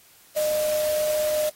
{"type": "tone in noise", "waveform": "sine", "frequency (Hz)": 610, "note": "D#5", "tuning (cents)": -34, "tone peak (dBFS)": -21, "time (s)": [0.36, 1.5], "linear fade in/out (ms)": 10, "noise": "white", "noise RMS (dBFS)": -33, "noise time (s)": [0.36, 1.5], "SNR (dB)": 9, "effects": ["white hiss -54 dBFS RMS until 1.55 s", "AAC 48 kbps"]}